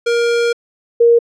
square / sine tone pair in turn, 470.9 / 469 Hz, A#4 / A#4, +18 / +11 cents, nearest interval unison, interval 7 cents, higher first, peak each -13 / -6 dBFS, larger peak second, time 0.06-0.53 / 1-1.19 s, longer first, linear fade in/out 10 ms, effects low-pass 6000 Hz 12 dB/octave

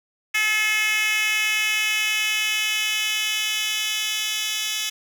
10% pulse tone with high-pass filter sweep, 429.4 Hz, A4, 42 cents flat, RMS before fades -23 dBFS, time 0.34-4.9 s, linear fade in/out 10 ms, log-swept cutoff 2200 to 3600 Hz, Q 2.6, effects none

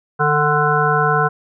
harmonic tone with a mistuned harmonic, 148.4 Hz, D3, 18 cents sharp, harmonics 1 / 3 / 5 / 7 / 9 / 10, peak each -20 / -20 / -20 / -20 / -20 / -20 dBFS, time 0.19-1.29 s, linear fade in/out 20 ms, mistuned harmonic 1, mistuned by +35 cents, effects none

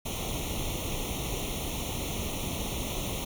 pink noise with comb filter, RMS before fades -33 dBFS, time 0.05-3.25 s, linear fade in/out 10 ms, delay 0.31 ms, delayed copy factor +0.95, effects none

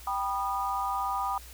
sine chord, G augmented, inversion none, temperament just, 784 / 980 / 1225 Hz, G5 / B5 / D#6, 0 / -14 / -27 cents, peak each -32 dBFS, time 0.07-1.38 s, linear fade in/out 2 ms, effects added 60 Hz sine -47 dBFS peak until 1.53 s + white hiss -50 dBFS RMS until 1.53 s

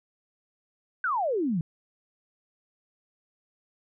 sine exponential sweep, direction down, 1568 to 151.7 Hz, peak -24 dBFS, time 1.04-1.61 s, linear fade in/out 2 ms, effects none

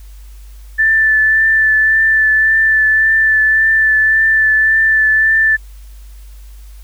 sine tone with vibrato, 1760 Hz, A6, in tune, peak -8 dBFS, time 0.78-5.57 s, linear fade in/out 20 ms, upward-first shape triangle, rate 1.8 Hz, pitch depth 19 cents each way, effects added 50 Hz sine -32 dBFS peak until 6.83 s + white hiss -49 dBFS RMS until 6.83 s

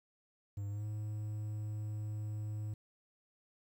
triangle tone with pitch glide, 100.9 to 106.41 Hz, G#2 to G#2, -49 to +43 cents, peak -35 dBFS, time 0.57-2.74 s, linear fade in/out 5 ms, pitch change +92 cents, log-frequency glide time 0.68-0.85 s, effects 11-bit

